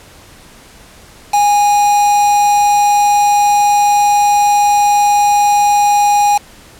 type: tone with quantisation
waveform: triangle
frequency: 823 Hz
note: G#5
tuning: 16 cents flat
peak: -6 dBFS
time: 1.33-6.38 s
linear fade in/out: 10 ms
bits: 3
effects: pink hiss -40 dBFS RMS until 6.79 s + low-pass 12000 Hz 12 dB/octave